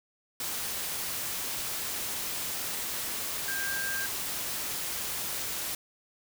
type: tone in noise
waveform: sine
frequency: 1593 Hz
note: G6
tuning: 27 cents sharp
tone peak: -32 dBFS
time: 3.48-4.06 s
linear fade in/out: 2 ms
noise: white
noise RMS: -34 dBFS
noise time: 0.4-5.75 s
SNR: -1 dB
effects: none